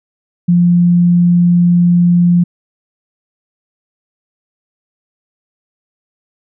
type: tone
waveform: sine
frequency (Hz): 174.61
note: F3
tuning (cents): 0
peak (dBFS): -6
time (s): 0.48-2.44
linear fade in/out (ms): 10
effects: none